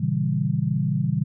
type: chord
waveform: sine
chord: A# diminished seventh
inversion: none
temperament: equal with one note detuned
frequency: 116.54 / 138.59 / 162.36 / 196 Hz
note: A#2 / C#3 / E3 / G3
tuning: 0 / 0 / -26 / 0 cents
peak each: -28 / -24 / -25 / -27 dBFS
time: 0-1.24 s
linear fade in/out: 10 ms
effects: none